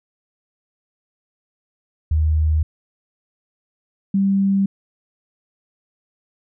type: tone pair in turn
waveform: sine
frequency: 77.78 / 195.99 Hz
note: D#2 / G3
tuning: 0 / 0 cents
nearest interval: octave + major third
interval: 1600 cents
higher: second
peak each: -14 dBFS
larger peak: neither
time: 2.11-2.63 / 4.14-4.66 s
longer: neither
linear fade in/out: 5 ms
effects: none